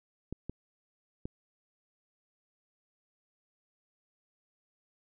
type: clicks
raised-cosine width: 3 ms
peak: -24 dBFS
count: 3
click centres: 0.326 / 0.496 / 1.255 s
effects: none